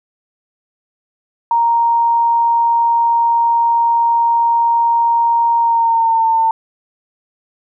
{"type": "tone with pitch glide", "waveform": "sine", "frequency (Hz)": [932.3, 901.1], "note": ["A#5", "A5"], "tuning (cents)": [0, 41], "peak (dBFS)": -10, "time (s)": [1.51, 6.51], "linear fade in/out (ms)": 2, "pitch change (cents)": -59, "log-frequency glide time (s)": [5.59, 6.28], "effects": []}